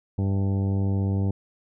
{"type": "harmonic tone with a mistuned harmonic", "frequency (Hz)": 97.8, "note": "G2", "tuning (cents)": -4, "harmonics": [1, 2, 3, 4, 5, 6, 7, 8, 9], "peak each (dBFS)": [-22, -28, -34, -38, -40, -49, -47, -47, -49], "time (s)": [0.18, 1.31], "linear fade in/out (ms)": 5, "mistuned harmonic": 7, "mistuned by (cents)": -54, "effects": []}